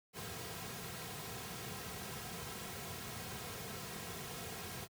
pink noise with comb filter, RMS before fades -45 dBFS, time 0.13-4.88 s, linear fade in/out 50 ms, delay 3.4 ms, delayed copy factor -0.6, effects high-pass 80 Hz 12 dB/octave

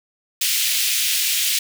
pink high-pass noise, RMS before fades -20 dBFS, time 0.41-1.59 s, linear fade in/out 5 ms, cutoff 2500 Hz, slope 24 dB/octave, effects none

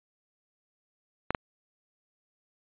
clicks, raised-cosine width 0.5 ms, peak -11 dBFS, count 2, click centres 1.306 / 1.348 s, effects resampled to 8000 Hz

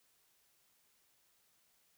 silence, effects white hiss -73 dBFS RMS until 1.97 s

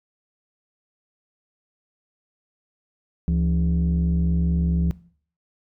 sine tone pair together, 71.5 / 170.06 Hz, D2 / F3, -46 / -46 cents, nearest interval octave + minor third, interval 1500 cents, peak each -19 dBFS, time 3.28-4.91 s, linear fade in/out 0 ms, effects noise-tail reverb RT60 0.5 s tail -20 dB re dry + tanh soft clip ceiling -15 dBFS

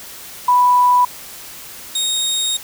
sine / 25% pulse tone pair in turn, 987.8 / 3729 Hz, B5 / A#7, 0 / 0 cents, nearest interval octave + major seventh, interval 2300 cents, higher second, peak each -9 / -13 dBFS, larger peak first, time 0.48-1.05 / 1.95-2.57 s, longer second, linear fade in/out 5 ms, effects white hiss -35 dBFS RMS until 2.63 s

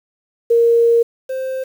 sine / triangle tone pair in turn, 466.2 / 523.3 Hz, A#4 / C5, 0 / 0 cents, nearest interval major second, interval 200 cents, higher second, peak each -9 / -18 dBFS, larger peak first, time 0.5-1.03 / 1.29-1.64 s, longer first, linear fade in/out 10 ms, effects 7-bit

